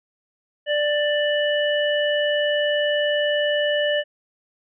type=harmonic tone; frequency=590 Hz; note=D5; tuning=8 cents sharp; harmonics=1 / 3 / 5; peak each=-20 / -25 / -26 dBFS; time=0.66-4.04 s; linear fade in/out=50 ms; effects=none